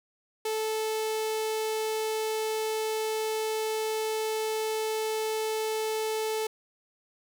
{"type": "tone with notch filter", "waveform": "sawtooth", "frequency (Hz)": 437.1, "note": "A4", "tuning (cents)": -11, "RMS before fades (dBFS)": -30, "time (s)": [0.45, 6.47], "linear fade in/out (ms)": 5, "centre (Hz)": 1500, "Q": 1.6, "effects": []}